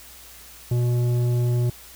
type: tone with tanh clipping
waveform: sine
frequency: 121.5 Hz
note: B2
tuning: 28 cents flat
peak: -20 dBFS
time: 0.71-1.7 s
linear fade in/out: 5 ms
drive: 10 dB
effects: added 60 Hz sine -52 dBFS peak until 1.95 s + white hiss -45 dBFS RMS until 1.95 s